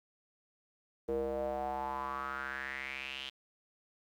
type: tone with band-pass filter sweep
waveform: square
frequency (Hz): 67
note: C2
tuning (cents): +42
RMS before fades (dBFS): -38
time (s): 1.08-3.3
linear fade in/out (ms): 10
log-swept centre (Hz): 440 to 3200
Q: 5.7
effects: 11-bit